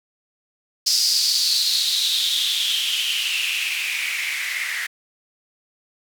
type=noise with band-pass filter sweep; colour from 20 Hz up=blue; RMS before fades=-22 dBFS; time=0.86-4.87 s; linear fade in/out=10 ms; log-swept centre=5100 to 1900 Hz; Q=6.4; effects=none